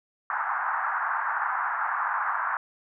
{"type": "band-pass noise", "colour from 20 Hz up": "white", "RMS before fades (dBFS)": -28, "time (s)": [0.3, 2.57], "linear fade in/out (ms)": 2, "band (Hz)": [810, 1600], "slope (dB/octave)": 48, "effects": []}